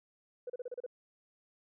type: tone bursts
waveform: sine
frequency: 493.9 Hz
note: B4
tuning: in tune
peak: -36 dBFS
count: 7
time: 0.47-0.864 s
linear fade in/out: 5 ms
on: 28 ms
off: 33 ms
effects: tanh soft clip ceiling -33 dBFS